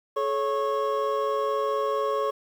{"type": "tone cluster", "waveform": "triangle", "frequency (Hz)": [429.7, 554, 1096], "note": ["A4", "C#5", "C#6"], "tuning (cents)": [-41, -1, -20], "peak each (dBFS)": -26, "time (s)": [0.16, 2.31], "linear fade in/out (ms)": 10, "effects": ["9-bit"]}